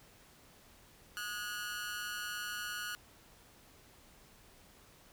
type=tone with amplitude modulation; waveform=sawtooth; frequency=1453 Hz; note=F#6; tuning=32 cents flat; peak=-31 dBFS; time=1.17-2.95 s; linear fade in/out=0 ms; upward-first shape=sine; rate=217 Hz; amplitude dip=85%; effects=pink hiss -61 dBFS RMS until 5.12 s